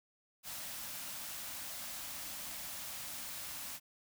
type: band-stop noise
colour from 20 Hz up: white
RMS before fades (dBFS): -44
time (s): 0.43-3.8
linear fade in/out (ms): 50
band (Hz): 330 to 510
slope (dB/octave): 96
effects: none